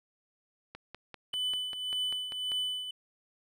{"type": "click train", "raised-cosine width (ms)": 0.3, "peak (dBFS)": -27, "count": 10, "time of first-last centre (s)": [0.75, 2.518], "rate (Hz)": 5.09}
{"type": "tone with tremolo", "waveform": "triangle", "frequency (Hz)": 3000, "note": "F#7", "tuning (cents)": 23, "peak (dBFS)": -27, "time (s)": [1.33, 2.91], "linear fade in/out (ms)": 5, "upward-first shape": "triangle", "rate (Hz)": 1.8, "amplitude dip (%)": 65}
{"effects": []}